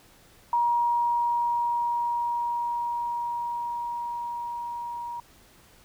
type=tone with level ramp; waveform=sine; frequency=950 Hz; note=A#5; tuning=33 cents sharp; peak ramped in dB=-20 to -32 dBFS; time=0.53-5.2 s; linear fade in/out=2 ms; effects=pink hiss -56 dBFS RMS until 5.84 s